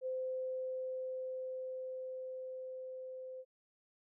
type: tone with level ramp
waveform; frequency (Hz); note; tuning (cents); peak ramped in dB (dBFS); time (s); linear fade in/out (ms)
sine; 516; C5; -24; -35 to -44; 0.01-3.45; 50
effects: none